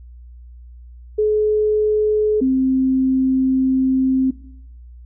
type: tone pair in turn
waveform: sine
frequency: 425.9 / 262.2 Hz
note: G#4 / C4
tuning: +44 / +4 cents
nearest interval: minor sixth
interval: 840 cents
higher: first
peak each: -13 dBFS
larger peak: neither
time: 1.18-2.41 / 2.41-4.31 s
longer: second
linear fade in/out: 10 ms
effects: noise-tail reverb RT60 0.7 s tail -18 dB re dry + added 60 Hz sine -37 dBFS peak until 5.05 s